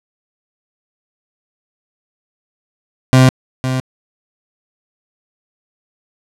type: tone with echo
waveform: 30% pulse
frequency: 129.6 Hz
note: C3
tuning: 16 cents flat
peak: -3 dBFS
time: 3.13-3.29 s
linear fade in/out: 0 ms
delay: 510 ms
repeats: 1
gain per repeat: -10 dB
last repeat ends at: 3.8 s
effects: low-pass 10000 Hz 12 dB/octave